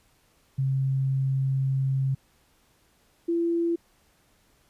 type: tone pair in turn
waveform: sine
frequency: 134.2 / 338.2 Hz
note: C3 / E4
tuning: +44 / +44 cents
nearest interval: octave + major third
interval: 1600 cents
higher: second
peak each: -22 dBFS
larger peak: neither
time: 0.58-2.15 / 3.28-3.76 s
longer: first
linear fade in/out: 10 ms
effects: pink hiss -64 dBFS RMS until 4.69 s + resampled to 32000 Hz